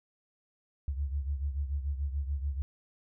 sine beating tone pair, 69.3 / 76.2 Hz, C#2 / D#2, 0 / -36 cents, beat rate 6.9 Hz, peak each -31 / -37 dBFS, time 0.88-2.62 s, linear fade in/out 0 ms, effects none

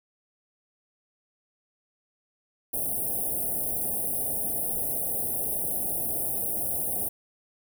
white band-stop noise, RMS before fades -29 dBFS, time 2.73-7.09 s, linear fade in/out 10 ms, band 800 to 9100 Hz, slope 96 dB/octave, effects none

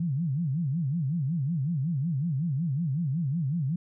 sine tone with vibrato, 151.2 Hz, D#3, 49 cents flat, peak -25 dBFS, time 0-3.76 s, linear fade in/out 5 ms, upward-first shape sine, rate 5.4 Hz, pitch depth 270 cents each way, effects none

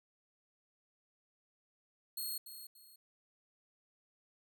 5% pulse tone with echo, 4283 Hz, C8, 40 cents sharp, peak -31 dBFS, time 2.17-2.38 s, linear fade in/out 5 ms, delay 290 ms, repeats 2, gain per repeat -10 dB, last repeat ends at 2.96 s, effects none

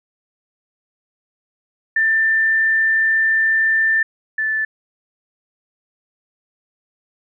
sine tone pair in turn, 1783 / 1753.4 Hz, A6 / A6, +22 / -7 cents, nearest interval unison, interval 29 cents, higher first, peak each -13 / -17 dBFS, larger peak first, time 1.96-4.03 / 4.38-4.65 s, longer first, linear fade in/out 5 ms, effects none

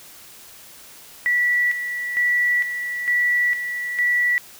sine tone with tremolo, 1952 Hz, B6, 21 cents flat, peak -16 dBFS, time 1.26-4.38 s, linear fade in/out 0 ms, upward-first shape square, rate 1.1 Hz, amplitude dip 60%, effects white hiss -44 dBFS RMS until 4.59 s

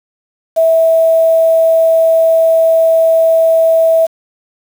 sine tone with quantisation, 653 Hz, E5, 17 cents flat, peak -6 dBFS, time 0.56-4.07 s, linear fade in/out 20 ms, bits 5, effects none

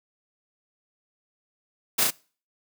white noise with echo, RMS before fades -22 dBFS, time 1.98-2.04 s, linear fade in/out 10 ms, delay 34 ms, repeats 2, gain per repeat -2 dB, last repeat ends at 2.108 s, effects noise-tail reverb RT60 0.4 s tail -24 dB re dry + high-pass 150 Hz 12 dB/octave

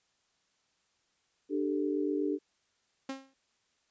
sine chord, D suspended fourth, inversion none, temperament equal with one note detuned, 296.7 / 392 / 440 Hz, D4 / G4 / A4, +18 / 0 / 0 cents, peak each -31 / -33 / -36 dBFS, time 1.49-2.39 s, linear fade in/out 50 ms
sawtooth tone with exponential decay, 268.6 Hz, C4, 46 cents sharp, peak -29 dBFS, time 3.09-3.34 s, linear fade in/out 5 ms, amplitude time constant 54 ms
effects white hiss -74 dBFS RMS until 3.9 s + resampled to 16000 Hz

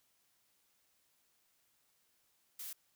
blue noise, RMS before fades -45 dBFS, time 2.59-2.73 s, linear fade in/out 5 ms, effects white hiss -75 dBFS RMS until 2.95 s

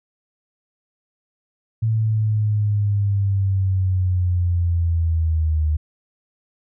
sine linear sweep, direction down, 112 to 76.1 Hz, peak -16 dBFS, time 1.82-5.77 s, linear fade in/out 10 ms, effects none

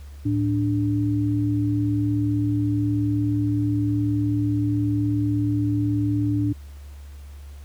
sine tone pair together, 110 / 293.7 Hz, A2 / D4, 0 / 0 cents, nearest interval octave + perfect fourth, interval 1700 cents, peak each -22 dBFS, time 0.25-6.53 s, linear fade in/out 10 ms, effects added 71 Hz sine -37 dBFS peak until 7.64 s + pink hiss -54 dBFS RMS until 7.64 s

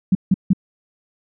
sine tone bursts, 188.9 Hz, F#3, 36 cents sharp, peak -10 dBFS, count 3, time 0.12-0.533 s, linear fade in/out 5 ms, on 31 ms, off 160 ms, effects none

